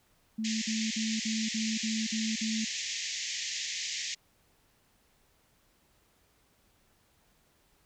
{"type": "tone bursts", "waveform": "sine", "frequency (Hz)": 220, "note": "A3", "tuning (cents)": 0, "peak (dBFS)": -30, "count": 8, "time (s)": [0.38, 2.65], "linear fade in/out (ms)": 10, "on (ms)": 240, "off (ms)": 50}
{"type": "band-pass noise", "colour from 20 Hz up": "white", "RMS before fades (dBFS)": -36, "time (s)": [0.44, 4.15], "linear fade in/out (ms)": 10, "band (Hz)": [1800, 7200], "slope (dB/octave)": 96}
{"effects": ["pink hiss -68 dBFS RMS until 7.85 s"]}